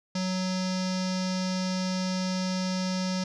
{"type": "tone with low-pass filter", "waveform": "square", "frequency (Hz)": 185.5, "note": "F#3", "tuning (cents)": 5, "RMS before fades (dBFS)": -29, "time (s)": [0.15, 3.24], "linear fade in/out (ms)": 5, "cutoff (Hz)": 5400, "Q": 5.4, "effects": []}